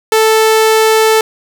sawtooth tone, 440 Hz, A4, in tune, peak -3 dBFS, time 0.12-1.21 s, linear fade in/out 2 ms, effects none

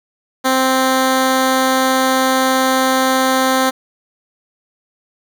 10% pulse tone, 261.6 Hz, C4, in tune, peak -4 dBFS, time 0.44-3.71 s, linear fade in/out 20 ms, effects none

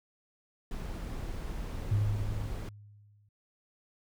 brown noise, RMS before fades -37 dBFS, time 0.71-2.69 s, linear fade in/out 2 ms
sine tone with exponential decay, 103.4 Hz, G#2, 7 cents flat, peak -23 dBFS, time 1.91-3.29 s, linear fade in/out 5 ms, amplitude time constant 300 ms
effects none

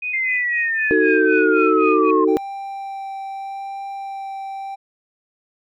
sine tone with tremolo, 2489 Hz, D#7, in tune, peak -21 dBFS, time 0.02-2.11 s, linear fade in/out 5 ms, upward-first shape sine, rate 3.9 Hz, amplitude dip 100%
sine linear sweep, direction down, 2113 to 1046.5 Hz, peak -18 dBFS, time 0.13-2.25 s, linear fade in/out 10 ms
sine chord, D# diminished, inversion none, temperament just, 311.1 / 373.4 / 448 Hz, D#4 / F#4 / A4, 0 / +16 / +31 cents, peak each -18 / -18 / -17 dBFS, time 0.91-2.37 s, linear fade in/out 0 ms
triangle tone with vibrato, 784 Hz, G5, in tune, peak -25 dBFS, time 2.27-4.76 s, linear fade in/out 20 ms, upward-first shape sine, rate 0.81 Hz, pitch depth 9 cents each way
effects tanh soft clip ceiling -1 dBFS

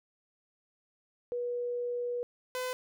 sine / sawtooth tone pair in turn, 485.2 / 506.5 Hz, B4 / B4, -31 / +44 cents, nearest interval minor second, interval 75 cents, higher second, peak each -31 / -29 dBFS, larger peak second, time 1.32-2.23 / 2.55-2.73 s, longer first, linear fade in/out 0 ms, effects none

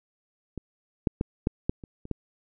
clicks, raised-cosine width 3 ms, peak -21 / -9 / -12 / -10 / -11 / -28 / -28 / -16 dBFS, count 8, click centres 0.577 / 1.072 / 1.211 / 1.471 / 1.695 / 1.838 / 2.054 / 2.113 s, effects none

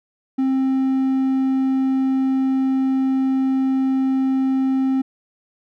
triangle tone, 264.8 Hz, C4, 21 cents sharp, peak -14 dBFS, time 0.38-5.02 s, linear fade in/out 10 ms, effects none

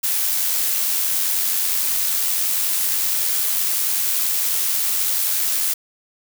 blue noise with amplitude modulation, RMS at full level -19 dBFS, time 0.03-5.74 s, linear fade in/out 10 ms, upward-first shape sine, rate 90.7 Hz, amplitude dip 30%, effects none

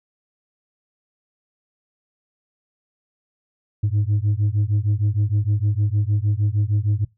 sine beating tone pair, 100.8 / 107.3 Hz, G2 / A2, +49 / -43 cents, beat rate 6.5 Hz, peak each -18 dBFS, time 3.83-7.05 s, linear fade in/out 10 ms, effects noise-tail reverb RT60 0.2 s tail -22 dB re dry + tanh soft clip ceiling -14 dBFS

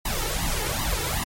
pink noise with flanger, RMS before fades -26 dBFS, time 0.05-1.24 s, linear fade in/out 5 ms, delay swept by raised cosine 1 to 2.3 ms, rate 2.6 Hz, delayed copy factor +0.95, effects MP3 64 kbps

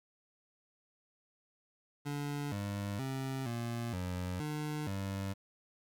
25% pulse tone with pitch steps, 144.5 / 101 / 133.4 / 117.7 / 90.3 / 150.9 / 97.7 Hz, D3 / G#2 / C3 / A#2 / F#2 / D3 / G2, -28 / -48 / +34 / +17 / -42 / +47 / -5 cents, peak -32 dBFS, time 2.05-5.34 s, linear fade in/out 20 ms, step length 470 ms, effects 11-bit

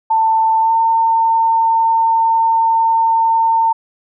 sine tone with pitch glide, 891 to 905.5 Hz, A5 to A5, +22 to +49 cents, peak -10 dBFS, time 0.1-3.73 s, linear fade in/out 10 ms, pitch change +27 cents, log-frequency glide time 0.6-0.72 s, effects none

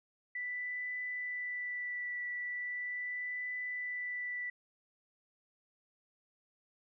sine tone with vibrato, 1975.5 Hz, B6, in tune, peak -36 dBFS, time 0.35-4.5 s, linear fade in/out 5 ms, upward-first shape triangle, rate 0.39 Hz, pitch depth 15 cents each way, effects none

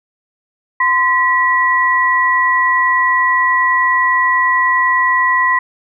sine tone pair together, 1028.5 / 1938 Hz, C6 / B6, -30 / -33 cents, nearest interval major seventh, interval 1097 cents, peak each -13 dBFS, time 0.8-5.59 s, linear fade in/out 5 ms, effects none

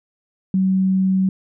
sine tone, 189.3 Hz, F#3, 40 cents sharp, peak -14 dBFS, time 0.54-1.29 s, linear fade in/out 2 ms, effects none

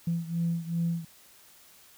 sine beating tone pair, 167.7 / 170.3 Hz, E3 / F3, +30 / -43 cents, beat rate 2.6 Hz, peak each -28 / -31 dBFS, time 0.07-1.05 s, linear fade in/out 5 ms, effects tanh soft clip ceiling -20 dBFS + white hiss -56 dBFS RMS until 1.97 s

